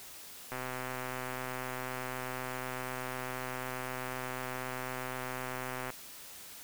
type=click train; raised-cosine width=0.5 ms; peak=-23 dBFS; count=690; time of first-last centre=0.52-5.903 s; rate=128 Hz; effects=white hiss -49 dBFS RMS until 6.63 s